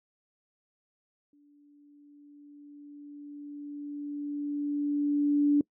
sine tone with exponential growth, 290.2 Hz, D4, 21 cents flat, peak -19 dBFS, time 1.33-5.61 s, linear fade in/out 2 ms, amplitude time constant 930 ms, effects noise-tail reverb RT60 0.1 s tail -24 dB re dry

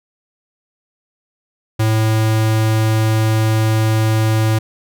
square tone, 110 Hz, A2, in tune, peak -13 dBFS, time 1.79-4.59 s, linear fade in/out 10 ms, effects none

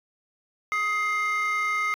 triangle tone pair together, 1257.5 / 2106 Hz, D#6 / C7, +18 / +11 cents, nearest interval major sixth, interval 893 cents, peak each -23 dBFS, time 0.72-1.94 s, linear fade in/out 0 ms, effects tanh soft clip ceiling -18 dBFS

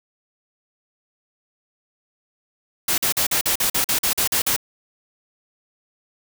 white noise bursts, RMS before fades -20 dBFS, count 12, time 2.88-4.564 s, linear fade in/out 5 ms, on 100 ms, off 44 ms, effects none

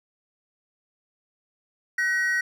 triangle tone pair together, 1508 / 1900 Hz, F#6 / A#6, +32 / +33 cents, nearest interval major third, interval 401 cents, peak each -25 / -21 dBFS, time 1.98-2.41 s, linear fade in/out 5 ms, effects none

